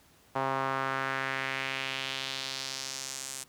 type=tone with band-pass filter sweep; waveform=sawtooth; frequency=134 Hz; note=C3; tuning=42 cents sharp; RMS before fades=-34 dBFS; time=0.35-3.44 s; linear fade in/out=10 ms; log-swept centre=910 to 8400 Hz; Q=1.9; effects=pink hiss -61 dBFS RMS until 3.48 s + high-pass 60 Hz 12 dB/octave